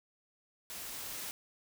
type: noise with level ramp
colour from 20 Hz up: white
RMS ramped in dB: -44 to -41 dBFS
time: 0.7-1.31 s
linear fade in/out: 0 ms
effects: none